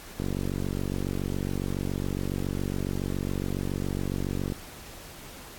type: click train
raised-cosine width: 3 ms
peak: -17 dBFS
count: 205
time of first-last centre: 0.2-4.522 s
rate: 47.2 Hz
effects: pink hiss -45 dBFS RMS until 5.58 s + AAC 64 kbps